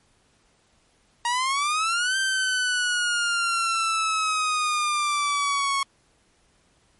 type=exponential two-way sweep; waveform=sawtooth; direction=up then down; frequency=940 to 1568 to 1097 Hz; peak=-18 dBFS; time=1.25-5.83 s; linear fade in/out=2 ms; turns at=2.17 s; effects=pink hiss -63 dBFS RMS until 6.99 s + MP3 48 kbps